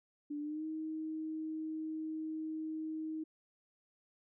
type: tone with pitch glide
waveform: sine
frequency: 293.7 to 314.8 Hz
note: D4 to D#4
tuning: 0 to +20 cents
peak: -37 dBFS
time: 0.3-3.24 s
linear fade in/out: 10 ms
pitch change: +120 cents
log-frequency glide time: 0.4-0.65 s
effects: none